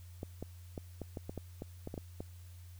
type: clicks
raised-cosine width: 2 ms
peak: -27 dBFS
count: 12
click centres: 0.231 / 0.426 / 0.778 / 1.017 / 1.172 / 1.295 / 1.377 / 1.621 / 1.874 / 1.941 / 1.978 / 2.205 s
effects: added 88 Hz sine -49 dBFS peak until 2.79 s + white hiss -64 dBFS RMS until 2.79 s